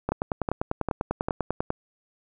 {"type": "two click trains", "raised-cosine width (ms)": 1, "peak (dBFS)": [-12, -11], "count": [4, 17], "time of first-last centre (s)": [[0.09, 1.285], [0.12, 1.704]], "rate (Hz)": [2.51, 10.1], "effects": []}